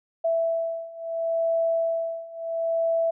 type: beating tone pair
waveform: sine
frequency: 661 / 661.73 Hz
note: E5 / E5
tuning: +5 / +6 cents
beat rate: 0.73 Hz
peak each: -27 / -25 dBFS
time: 0.24-3.11 s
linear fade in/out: 10 ms
effects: none